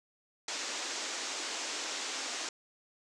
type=band-pass noise; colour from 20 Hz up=white; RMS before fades=-38 dBFS; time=0.48-2.49 s; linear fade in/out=2 ms; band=250 to 7500 Hz; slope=48 dB/octave; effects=none

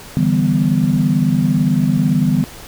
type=chord; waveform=sine; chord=E minor seventh; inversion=third; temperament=equal; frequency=146.83 / 164.81 / 196 / 246.9 Hz; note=D3 / E3 / G3 / B3; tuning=0 / 0 / 0 / 0 cents; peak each=-17 dBFS; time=0.17-2.44 s; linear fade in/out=0 ms; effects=tanh soft clip ceiling -1 dBFS + pink hiss -36 dBFS RMS until 2.67 s

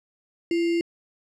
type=tone with sample-and-hold; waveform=sine; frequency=338.3 Hz; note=E4; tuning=45 cents sharp; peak=-20 dBFS; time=0.51-0.81 s; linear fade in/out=2 ms; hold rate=2450 Hz; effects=low-pass 5000 Hz 12 dB/octave

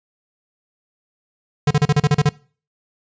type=tone bursts; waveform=square; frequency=146.83 Hz; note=D3; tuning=in tune; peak=-12 dBFS; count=9; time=1.67-2.292 s; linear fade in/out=5 ms; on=38 ms; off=35 ms; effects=noise-tail reverb RT60 0.4 s tail -22 dB re dry + resampled to 16000 Hz

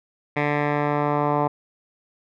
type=tone with low-pass filter sweep; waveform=10% pulse; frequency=146.83 Hz; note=D3; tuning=in tune; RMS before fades=-22 dBFS; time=0.36-1.48 s; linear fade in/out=10 ms; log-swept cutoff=2100 to 1000 Hz; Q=2.6; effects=none

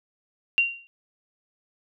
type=tone with exponential decay; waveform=sine; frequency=2763 Hz; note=F7; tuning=19 cents flat; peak=-14 dBFS; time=0.58-0.87 s; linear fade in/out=0 ms; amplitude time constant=62 ms; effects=none

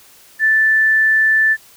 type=tone; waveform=sine; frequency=1760 Hz; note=A6; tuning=in tune; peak=-10 dBFS; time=0.39-1.57 s; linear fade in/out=50 ms; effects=white hiss -46 dBFS RMS until 1.76 s

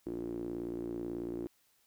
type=tone with band-pass filter; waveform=sawtooth; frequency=58.27 Hz; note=A#1; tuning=in tune; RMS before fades=-39 dBFS; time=0.06-1.47 s; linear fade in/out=0 ms; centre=330 Hz; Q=8; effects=white hiss -71 dBFS RMS until 1.86 s

